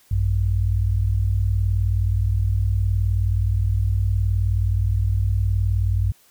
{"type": "tone pair together", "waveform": "sine", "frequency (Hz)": [57.56, 96.8], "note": ["A#1", "G2"], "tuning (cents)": [-21, -21], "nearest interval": "major sixth", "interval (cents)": 900, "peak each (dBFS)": [-21, -19], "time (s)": [0.11, 6.12], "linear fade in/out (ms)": 5, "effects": ["white hiss -56 dBFS RMS until 6.3 s"]}